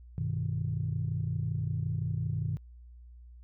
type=chord; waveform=sine; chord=G augmented; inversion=none; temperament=equal; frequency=98 / 123.47 / 155.56 Hz; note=G2 / B2 / D#3; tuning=0 / 0 / 0 cents; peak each=-33 dBFS; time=0.18-2.57 s; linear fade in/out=0 ms; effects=tanh soft clip ceiling -21 dBFS + added 60 Hz sine -48 dBFS peak until 3.43 s